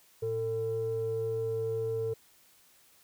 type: tone pair together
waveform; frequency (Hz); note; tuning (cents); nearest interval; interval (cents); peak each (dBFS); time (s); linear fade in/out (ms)
sine; 112.25 / 449; A2 / A4; +35 / +35; 2 octaves; 2400; -36 / -29; 0.22-2.14; 10
effects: tanh soft clip ceiling -24 dBFS + white hiss -62 dBFS RMS until 3.03 s